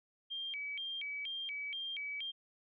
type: tone with vibrato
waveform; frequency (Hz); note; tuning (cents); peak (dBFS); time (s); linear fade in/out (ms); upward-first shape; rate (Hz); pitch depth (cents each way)
sine; 2700; E7; +41; -38; 0.3-2.32; 20; square; 2.1; 290
effects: none